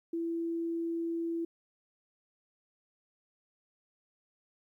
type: tone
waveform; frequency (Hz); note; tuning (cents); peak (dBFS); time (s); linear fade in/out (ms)
sine; 333.9; E4; +22; -31; 0.13-1.45; 5
effects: 12-bit